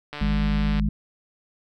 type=click train; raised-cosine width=0.3 ms; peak=-18 dBFS; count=99; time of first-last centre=0.13-0.797 s; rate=147 Hz
type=harmonic tone; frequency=51.91 Hz; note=G#1; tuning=in tune; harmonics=1 / 3 / 4; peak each=-22 / -27 / -24 dBFS; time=0.21-0.89 s; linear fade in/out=5 ms
effects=none